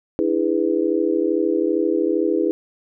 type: chord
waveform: sine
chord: E dominant seventh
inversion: third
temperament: just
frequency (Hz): 296.7 / 329.6 / 412 / 494.4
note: D4 / E4 / G#4 / B4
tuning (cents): +18 / 0 / -14 / +2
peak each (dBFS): -25 / -20 / -22 / -24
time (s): 0.19-2.51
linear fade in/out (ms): 0
effects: none